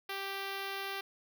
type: tone with notch filter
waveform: 5% pulse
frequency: 392 Hz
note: G4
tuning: in tune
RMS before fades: -39 dBFS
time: 0.09-1.01 s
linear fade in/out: 5 ms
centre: 7700 Hz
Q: 0.6
effects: none